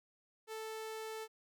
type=tone; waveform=sawtooth; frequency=440 Hz; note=A4; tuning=in tune; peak=-38 dBFS; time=0.47-1.28 s; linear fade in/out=50 ms; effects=none

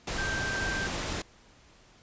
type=tone in noise; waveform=sine; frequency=1568 Hz; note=G6; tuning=in tune; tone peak=-31 dBFS; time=0.18-0.87 s; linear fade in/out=5 ms; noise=pink; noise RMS=-33 dBFS; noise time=0.07-1.22 s; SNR=-1 dB; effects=pink hiss -58 dBFS RMS until 2.02 s + resampled to 16000 Hz

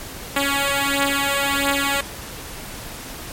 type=beating tone pair; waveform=5% pulse; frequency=278.5 / 280 Hz; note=C#4 / C#4; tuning=+8 / +18 cents; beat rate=1.5 Hz; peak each=-10 dBFS; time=0.36-2.01 s; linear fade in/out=5 ms; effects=pink hiss -34 dBFS RMS until 3.32 s + MP3 64 kbps

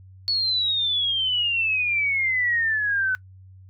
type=exponential sweep; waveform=sine; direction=down; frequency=4435 to 1500 Hz; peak=-20 dBFS; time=0.28-3.15 s; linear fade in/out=0 ms; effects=noise-tail reverb RT60 0.1 s tail -21 dB re dry + added 94 Hz sine -44 dBFS peak until 3.69 s

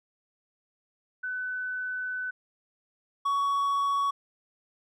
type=tone pair in turn; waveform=sine / triangle; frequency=1504 / 1121.3 Hz; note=F#6 / C#6; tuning=+28 / +20 cents; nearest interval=perfect fourth; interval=508 cents; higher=first; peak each=-30 / -22 dBFS; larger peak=second; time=1.23-2.31 / 3.25-4.11 s; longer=first; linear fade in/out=10 ms; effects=none

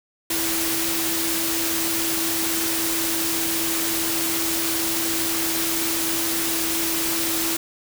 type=tone in noise; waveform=sine; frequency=329.6 Hz; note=E4; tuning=in tune; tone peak=-28 dBFS; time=0.3-7.57 s; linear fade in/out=5 ms; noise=white; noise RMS=-24 dBFS; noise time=0.3-7.57 s; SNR=-7 dB; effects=none

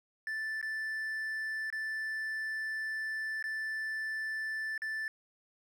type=tone with dropouts; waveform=triangle; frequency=1760 Hz; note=A6; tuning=in tune; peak=-32 dBFS; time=0.27-5.08 s; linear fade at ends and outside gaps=1 ms; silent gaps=0.614-0.627 / 1.702-1.726 / 3.426-3.44 / 4.778-4.819 s; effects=none

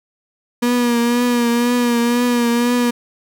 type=tone with vibrato; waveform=35% pulse; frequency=239.9 Hz; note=A#3; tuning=50 cents sharp; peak=-12 dBFS; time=0.62-2.91 s; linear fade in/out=10 ms; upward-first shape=triangle; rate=2 Hz; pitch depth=41 cents each way; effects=none

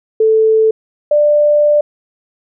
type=tone pair in turn; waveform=sine; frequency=440 / 592.3 Hz; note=A4 / D5; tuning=0 / +15 cents; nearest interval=perfect fourth; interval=515 cents; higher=second; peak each=-7 dBFS; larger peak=neither; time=0.2-0.71 / 1.11-1.81 s; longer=second; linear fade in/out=5 ms; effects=none

